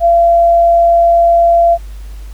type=tone; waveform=sine; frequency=682 Hz; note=F5; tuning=41 cents flat; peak=-5 dBFS; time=0-1.78 s; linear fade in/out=50 ms; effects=added 50 Hz sine -25 dBFS peak until 2.33 s + pink hiss -44 dBFS RMS until 2.33 s